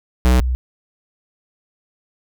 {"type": "tone pair in turn", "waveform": ["square", "sine"], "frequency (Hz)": [62.5, 62.5], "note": ["B1", "B1"], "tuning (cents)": [21, 21], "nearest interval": "unison", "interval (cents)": 0, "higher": "neither", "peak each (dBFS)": [-11, -16], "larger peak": "first", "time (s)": [[0.25, 0.4], [0.4, 0.55]], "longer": "neither", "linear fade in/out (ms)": 0, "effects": []}